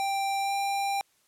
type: tone with pitch glide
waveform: square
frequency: 787 to 794.3 Hz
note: G5 to G5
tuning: +7 to +23 cents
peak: -27 dBFS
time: 0-1.01 s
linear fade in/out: 0 ms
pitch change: +16 cents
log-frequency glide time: 0.4-0.53 s
effects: white hiss -67 dBFS RMS until 1.27 s + low-pass 12000 Hz 12 dB/octave